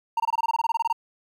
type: tone bursts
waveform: triangle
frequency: 920 Hz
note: A#5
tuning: 23 cents flat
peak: -18 dBFS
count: 15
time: 0.17-0.928 s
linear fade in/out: 5 ms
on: 30 ms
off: 22 ms
effects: 10-bit